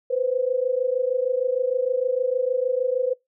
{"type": "tone pair together", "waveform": "sine", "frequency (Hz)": [493.9, 520.4], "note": ["B4", "C5"], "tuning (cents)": [0, -9], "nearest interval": "minor second", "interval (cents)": 91, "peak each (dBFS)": -23, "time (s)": [0.1, 3.14], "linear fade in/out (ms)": 10, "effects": ["noise-tail reverb RT60 0.2 s tail -24 dB re dry"]}